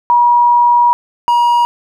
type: tone pair in turn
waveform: sine / triangle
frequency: 960 / 955.1 Hz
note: B5 / A#5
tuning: -49 / +42 cents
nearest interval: unison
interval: 9 cents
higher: first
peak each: -6 dBFS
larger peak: neither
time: 0.1-0.93 / 1.28-1.65 s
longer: first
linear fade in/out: 0 ms
effects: none